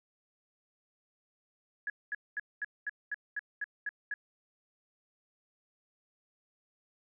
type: tone bursts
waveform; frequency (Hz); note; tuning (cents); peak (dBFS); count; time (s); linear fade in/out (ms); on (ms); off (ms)
sine; 1681; G#6; +20; -32; 10; 1.87-4.14; 2; 29; 220
effects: none